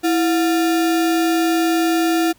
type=tone with sample-and-hold; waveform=sine; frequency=329.6 Hz; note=E4; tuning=in tune; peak=-14 dBFS; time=0.03-2.33 s; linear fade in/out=20 ms; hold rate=1050 Hz; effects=pink hiss -54 dBFS RMS until 2.38 s